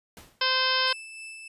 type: noise with exponential decay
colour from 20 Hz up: pink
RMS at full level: -44 dBFS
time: 0.17-0.52 s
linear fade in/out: 0 ms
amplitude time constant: 76 ms
type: harmonic tone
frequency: 518 Hz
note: C5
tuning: 17 cents flat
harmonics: 1 / 2 / 3 / 4 / 5 / 6 / 7 / 8 / 9 / 10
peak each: -34 / -29 / -29 / -35 / -32 / -29 / -34 / -35 / -34 / -29 dBFS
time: 0.41-0.93 s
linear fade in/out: 5 ms
type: tone with tremolo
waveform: 40% pulse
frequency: 2637 Hz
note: E7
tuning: in tune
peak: -37 dBFS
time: 0.87-1.48 s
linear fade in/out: 5 ms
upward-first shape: sine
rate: 3.3 Hz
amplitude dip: 30%
effects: resampled to 32000 Hz